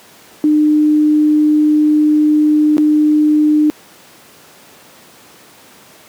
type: tone with dropouts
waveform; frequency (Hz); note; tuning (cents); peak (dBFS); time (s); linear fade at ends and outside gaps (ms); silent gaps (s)
sine; 302.5; D#4; -49; -7; 0.44-3.7; 0; 2.769-2.781
effects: pink hiss -42 dBFS RMS until 6.08 s + high-pass 200 Hz 12 dB/octave